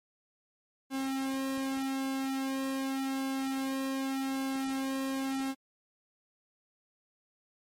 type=tone with flanger; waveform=sawtooth; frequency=268.1 Hz; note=C4; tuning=42 cents sharp; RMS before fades=-33 dBFS; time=0.9-5.55 s; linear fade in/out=50 ms; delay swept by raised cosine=1.6 to 2.35 ms; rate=0.85 Hz; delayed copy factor=-1; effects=MP3 64 kbps